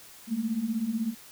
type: beating tone pair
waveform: sine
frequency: 212.3 / 228.3 Hz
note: G#3 / A#3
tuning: +38 / -36 cents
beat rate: 16 Hz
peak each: -32 / -28 dBFS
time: 0.27-1.15 s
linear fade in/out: 50 ms
effects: white hiss -50 dBFS RMS until 1.31 s